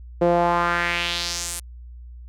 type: tone with band-pass filter sweep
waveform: sawtooth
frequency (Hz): 172.8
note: F3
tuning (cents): -18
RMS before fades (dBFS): -22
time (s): 0.21-1.6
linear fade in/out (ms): 10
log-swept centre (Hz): 470 to 9900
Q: 2.4
effects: added 60 Hz sine -37 dBFS peak until 2.28 s